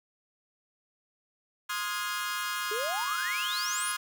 sawtooth chord, F minor seventh, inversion second, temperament equal with one note detuned, 1046.5 / 1244.5 / 1424.6 / 1661.2 Hz, C6 / Eb6 / F6 / Ab6, 0 / 0 / +34 / 0 cents, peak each -33 dBFS, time 1.69-3.97 s, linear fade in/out 10 ms
sine exponential sweep, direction up, 404.4 to 11000 Hz, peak -32 dBFS, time 2.71-3.92 s, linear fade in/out 5 ms
effects none

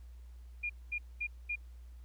sine tone bursts, 2419 Hz, D#7, 49 cents flat, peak -33 dBFS, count 4, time 0.63-1.558 s, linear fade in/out 10 ms, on 67 ms, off 220 ms, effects added 60 Hz sine -48 dBFS peak until 2.04 s + pink hiss -71 dBFS RMS until 2.04 s

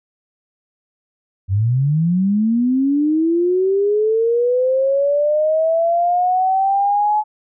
sine linear sweep, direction up, 91.2 to 856 Hz, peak -13 dBFS, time 1.48-7.24 s, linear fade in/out 50 ms, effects none

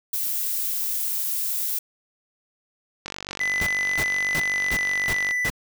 violet noise, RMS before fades -26 dBFS, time 0.13-1.79 s, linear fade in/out 5 ms
click train, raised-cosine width 0.2 ms, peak -14 dBFS, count 109, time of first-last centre 3.06-5.31 s, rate 48 Hz
triangle tone with pitch glide, 2003 to 1985.7 Hz, B6 to B6, +24 to +9 cents, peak -20 dBFS, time 3.4-5.49 s, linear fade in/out 5 ms, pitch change -15 cents, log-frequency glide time 4.44-5.22 s
pink noise bursts, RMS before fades -28 dBFS, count 6, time 3.61-5.502 s, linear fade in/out 5 ms, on 57 ms, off 310 ms
effects none

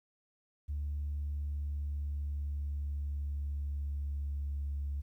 sine tone with pitch glide, 72.9 to 70.95 Hz, D2 to C#2, -12 to +41 cents, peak -32 dBFS, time 0.68-5.02 s, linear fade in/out 20 ms, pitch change -47 cents, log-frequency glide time 1.02-4.8 s, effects tanh soft clip ceiling -30 dBFS + 12-bit

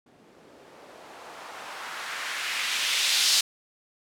violet noise with low-pass filter sweep, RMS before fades -30 dBFS, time 0.06-3.41 s, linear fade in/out 5 ms, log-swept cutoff 250 to 4600 Hz, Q 1.3, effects none

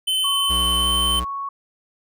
square tone with pitch glide, 3058 to 3076 Hz, G7 to G7, -44 to -33 cents, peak -19 dBFS, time 0.07-1.2 s, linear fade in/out 10 ms, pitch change +11 cents, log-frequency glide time 0.79-0.89 s
sine tone, 1108.7 Hz, C#6, in tune, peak -25 dBFS, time 0.24-1.49 s, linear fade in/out 5 ms
square tone with vibrato, 61.8 Hz, B1, 2 cents sharp, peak -25 dBFS, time 0.49-1.25 s, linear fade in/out 20 ms, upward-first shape sine, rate 11 Hz, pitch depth 31 cents each way
effects none

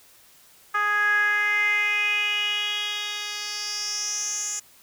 10% pulse tone with band-pass filter sweep, 415.3 Hz, G#4, in tune, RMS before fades -25 dBFS, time 0.74-4.6 s, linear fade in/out 10 ms, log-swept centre 1400 to 7200 Hz, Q 5.8, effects white hiss -54 dBFS RMS until 4.82 s

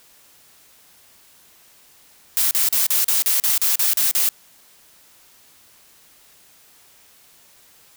blue noise bursts, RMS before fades -18 dBFS, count 11, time 2.37-4.29 s, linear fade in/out 0 ms, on 140 ms, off 38 ms, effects white hiss -52 dBFS RMS until 7.96 s

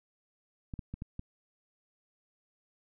clicks, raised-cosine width 5 ms, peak -26 dBFS, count 5, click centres 0.738 / 0.792 / 0.94 / 1.021 / 1.194 s, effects none

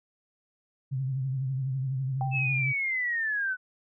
sine tone with vibrato, 132.5 Hz, C3, 22 cents sharp, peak -27 dBFS, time 0.91-2.73 s, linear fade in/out 20 ms, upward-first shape triangle, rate 12 Hz, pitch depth 77 cents each way
sine tone with exponential decay, 784 Hz, G5, in tune, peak -28 dBFS, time 2.21-2.67 s, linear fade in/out 1 ms, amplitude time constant 100 ms
sine linear sweep, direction down, 2637 to 1480 Hz, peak -26 dBFS, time 2.31-3.57 s, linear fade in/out 50 ms
effects none

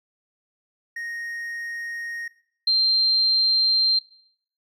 triangle / sine tone pair in turn, 1864.7 / 4158 Hz, A#6 / C8, 0 / -12 cents, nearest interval octave + major second, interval 1388 cents, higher second, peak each -28 / -16 dBFS, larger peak second, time 0.96-2.28 / 2.67-3.99 s, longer neither, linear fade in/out 5 ms, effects noise-tail reverb RT60 0.6 s tail -17 dB re dry

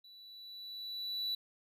triangle tone with level ramp, 3951 Hz, B7, in tune, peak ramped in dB -53 to -31 dBFS, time 0.04-1.35 s, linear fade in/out 5 ms, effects none

